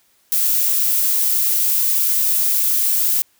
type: noise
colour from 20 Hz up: violet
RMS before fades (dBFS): -17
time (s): 0.32-3.22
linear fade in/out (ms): 0
effects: white hiss -59 dBFS RMS until 3.39 s